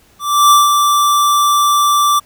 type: tone with ADSR envelope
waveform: square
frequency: 1170 Hz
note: D6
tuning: 7 cents flat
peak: -5 dBFS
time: 0.19-2.2 s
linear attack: 320 ms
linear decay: 170 ms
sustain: -5 dB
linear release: 17 ms
effects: pink hiss -50 dBFS RMS until 2.25 s